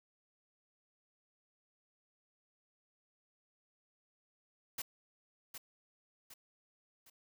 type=noise with echo; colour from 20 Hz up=white; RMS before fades=-40 dBFS; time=4.78-4.82 s; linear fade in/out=5 ms; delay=760 ms; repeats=3; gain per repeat=-7 dB; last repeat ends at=7.1 s; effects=none

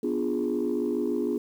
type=chord; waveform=sine; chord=B diminished seventh; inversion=none; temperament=equal; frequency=246.9 / 293.7 / 349.2 / 415.3 Hz; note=B3 / D4 / F4 / Ab4; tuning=0 / 0 / 0 / 0 cents; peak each=-29 / -30 / -29 / -29 dBFS; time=0.03-1.38 s; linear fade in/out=5 ms; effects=tanh soft clip ceiling -18 dBFS + 9-bit

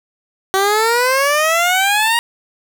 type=exponential sweep; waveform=15% pulse; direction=up; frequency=379.1 to 950 Hz; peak=-6 dBFS; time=0.54-2.19 s; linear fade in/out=0 ms; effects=none

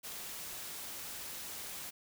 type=noise; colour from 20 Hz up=white; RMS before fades=-44 dBFS; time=0.03-1.91 s; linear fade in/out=20 ms; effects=none

